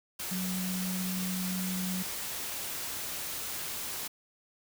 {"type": "tone in noise", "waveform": "sine", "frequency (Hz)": 185, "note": "F#3", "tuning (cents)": 0, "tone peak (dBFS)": -32, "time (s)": [0.31, 2.03], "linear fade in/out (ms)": 10, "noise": "white", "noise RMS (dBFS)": -37, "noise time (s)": [0.19, 4.08], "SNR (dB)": 2, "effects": []}